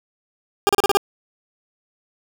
20% pulse tone bursts, 402.3 Hz, G4, 45 cents sharp, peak -8 dBFS, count 6, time 0.67-0.971 s, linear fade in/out 0 ms, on 21 ms, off 35 ms, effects none

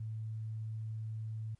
sine tone, 110 Hz, A2, in tune, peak -37 dBFS, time 0-1.55 s, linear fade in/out 5 ms, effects pink hiss -75 dBFS RMS until 1.59 s + MP3 48 kbps

